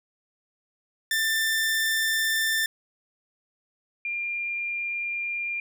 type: tone pair in turn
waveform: sawtooth / sine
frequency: 1782 / 2397 Hz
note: A6 / D7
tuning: +22 / +35 cents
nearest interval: perfect fourth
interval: 513 cents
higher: second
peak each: -19 / -27 dBFS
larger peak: first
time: 1.11-2.66 / 4.05-5.6 s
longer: neither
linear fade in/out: 2 ms
effects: none